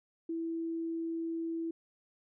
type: tone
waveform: sine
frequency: 329.8 Hz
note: E4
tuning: 1 cent sharp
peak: -33 dBFS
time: 0.29-1.71 s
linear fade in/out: 5 ms
effects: none